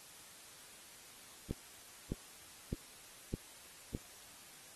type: click train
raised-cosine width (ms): 3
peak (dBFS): -24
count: 5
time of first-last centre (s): 1.51-3.949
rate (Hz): 1.64
effects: white hiss -56 dBFS RMS until 4.75 s + AAC 32 kbps